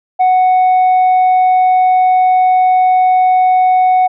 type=tone; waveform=sine; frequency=740 Hz; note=F#5; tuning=in tune; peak=-4 dBFS; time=0.19-4.08 s; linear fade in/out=20 ms; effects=tanh soft clip ceiling -6 dBFS